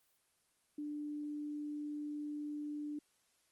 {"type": "tone", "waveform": "sine", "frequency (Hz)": 296.1, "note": "D4", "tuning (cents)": 14, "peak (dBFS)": -39, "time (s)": [0.78, 2.99], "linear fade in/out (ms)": 5, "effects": ["white hiss -75 dBFS RMS until 3.51 s", "Opus 24 kbps"]}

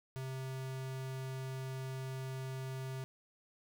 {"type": "tone", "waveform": "square", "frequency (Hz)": 131.7, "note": "C3", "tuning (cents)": 12, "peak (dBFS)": -40, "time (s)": [0.16, 3.04], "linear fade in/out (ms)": 0, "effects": []}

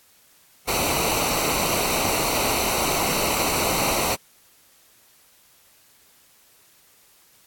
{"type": "noise with comb filter", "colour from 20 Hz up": "pink", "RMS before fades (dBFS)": -23, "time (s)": [0.67, 4.16], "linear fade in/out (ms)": 20, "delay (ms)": 0.59, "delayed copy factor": -0.7, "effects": ["white hiss -56 dBFS RMS until 7.46 s", "AAC 64 kbps"]}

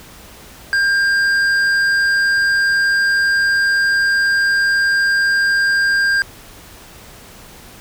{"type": "tone with hard clipping", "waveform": "sine", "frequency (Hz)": 1598, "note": "G6", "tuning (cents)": 33, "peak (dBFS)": -14, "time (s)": [0.73, 6.22], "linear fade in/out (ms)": 0, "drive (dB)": 7, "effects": ["pink hiss -40 dBFS RMS until 7.8 s"]}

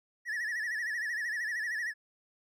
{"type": "tone with vibrato", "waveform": "triangle", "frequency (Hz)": 1818, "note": "A#6", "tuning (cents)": -44, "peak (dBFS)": -30, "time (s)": [0.25, 1.94], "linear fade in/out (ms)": 50, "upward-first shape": "sine", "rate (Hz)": 13, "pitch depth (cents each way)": 120, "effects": []}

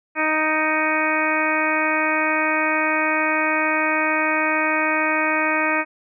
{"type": "harmonic tone with a mistuned harmonic", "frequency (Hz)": 311.1, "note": "D#4", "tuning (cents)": 0, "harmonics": [1, 2, 3, 4, 5, 6, 7, 8], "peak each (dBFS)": [-26, -26, -26, -26, -26, -26, -26, -26], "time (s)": [0.15, 5.85], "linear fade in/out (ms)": 50, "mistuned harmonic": 7, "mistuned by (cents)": 42, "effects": []}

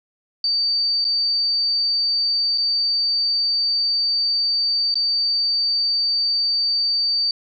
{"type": "tone with dropouts", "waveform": "sine", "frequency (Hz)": 4611, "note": "D8", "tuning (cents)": -33, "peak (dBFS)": -17, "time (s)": [0.44, 7.31], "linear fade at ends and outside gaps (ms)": 2, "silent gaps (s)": [[1.044, 1.05], [2.577, 2.581], [4.942, 4.955]], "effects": []}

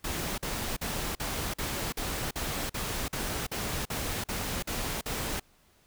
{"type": "noise bursts", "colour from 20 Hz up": "pink", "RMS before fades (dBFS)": -33, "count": 14, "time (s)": [0.04, 5.398], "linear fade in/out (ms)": 5, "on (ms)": 340, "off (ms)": 46, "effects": ["pink hiss -64 dBFS RMS until 5.86 s"]}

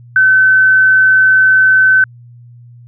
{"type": "tone", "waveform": "sine", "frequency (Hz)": 1525, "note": "G6", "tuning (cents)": -48, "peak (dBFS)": -5, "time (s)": [0.16, 2.04], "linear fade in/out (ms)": 2, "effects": ["added 120 Hz sine -35 dBFS peak until 2.87 s"]}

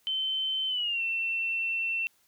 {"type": "tone with pitch glide", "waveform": "sine", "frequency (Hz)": [3078, 2695], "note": ["G7", "E7"], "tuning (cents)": [-32, 38], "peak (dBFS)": -27, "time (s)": [0.07, 2.07], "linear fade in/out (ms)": 0, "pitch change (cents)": -230, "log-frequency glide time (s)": [0.68, 1.02], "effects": ["white hiss -67 dBFS RMS until 2.27 s"]}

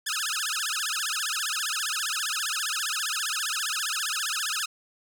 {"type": "tone with vibrato", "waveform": "10% pulse", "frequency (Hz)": 1480, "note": "F#6", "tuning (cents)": 0, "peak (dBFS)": -18, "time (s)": [0.06, 4.66], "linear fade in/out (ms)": 10, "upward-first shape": "sine", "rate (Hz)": 15, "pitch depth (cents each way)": 300, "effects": []}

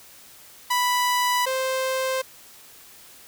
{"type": "tone pair in turn", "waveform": "sawtooth", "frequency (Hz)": [987.8, 523.3], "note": ["B5", "C5"], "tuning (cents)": [0, 0], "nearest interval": "major seventh", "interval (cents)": 1100, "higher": "first", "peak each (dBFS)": [-16, -19], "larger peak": "first", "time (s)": [[0.7, 1.46], [1.46, 2.22]], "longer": "neither", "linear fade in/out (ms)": 10, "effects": ["white hiss -48 dBFS RMS until 3.27 s"]}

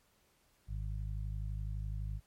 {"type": "harmonic tone", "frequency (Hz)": 51.91, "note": "G#1", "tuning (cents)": 0, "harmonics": [1, 2, 3], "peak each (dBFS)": [-37, -41, -48], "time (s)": [0.67, 2.21], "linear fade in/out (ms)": 50, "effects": ["pink hiss -71 dBFS RMS until 2.26 s", "MP3 64 kbps"]}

